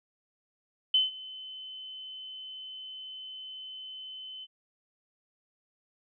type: tone with ADSR envelope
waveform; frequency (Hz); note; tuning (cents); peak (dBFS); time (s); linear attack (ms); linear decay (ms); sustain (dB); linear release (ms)
sine; 3046; F#7; +50; -19; 0.94-4.47; 4; 160; -21; 39
effects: none